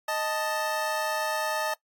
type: tone pair together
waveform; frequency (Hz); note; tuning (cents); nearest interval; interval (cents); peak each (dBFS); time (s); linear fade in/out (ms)
25% pulse; 623 / 880; D#5 / A5; +2 / 0; tritone; 598; -26; 0.08-1.74; 5
effects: noise-tail reverb RT60 0.1 s tail -21 dB re dry + AAC 64 kbps